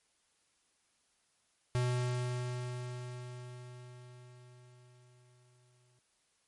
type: tone with exponential decay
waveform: square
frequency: 123.9 Hz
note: B2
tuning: 6 cents sharp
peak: -29 dBFS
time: 1.75-5.99 s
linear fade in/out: 0 ms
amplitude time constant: 920 ms
effects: white hiss -74 dBFS RMS until 6.47 s + MP3 48 kbps